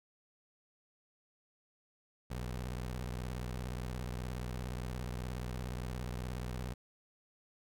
20% pulse tone with vibrato, 61.74 Hz, B1, in tune, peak -33 dBFS, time 2.3-6.74 s, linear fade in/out 10 ms, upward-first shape sine, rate 17 Hz, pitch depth 210 cents each way, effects none

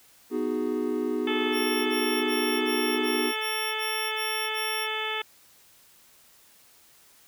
triangle chord, G# minor seventh, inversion first, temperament equal, 246.9 / 311.1 / 370 / 415.3 Hz, B3 / D#4 / F#4 / G#4, 0 / 0 / 0 / 0 cents, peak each -29 dBFS, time 0.3-3.33 s, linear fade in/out 50 ms
harmonic tone, 434.9 Hz, A4, 20 cents flat, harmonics 1 / 2 / 3 / 4 / 5 / 6 / 7 / 8, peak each -36 / -36 / -36 / -36 / -36 / -36 / -36 / -36 dBFS, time 1.27-5.22 s, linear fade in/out 5 ms
15% pulse tone bursts, 5520 Hz, F8, 21 cents flat, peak -28 dBFS, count 9, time 1.52-4.876 s, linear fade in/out 50 ms, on 340 ms, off 37 ms
effects white hiss -57 dBFS RMS until 7.27 s

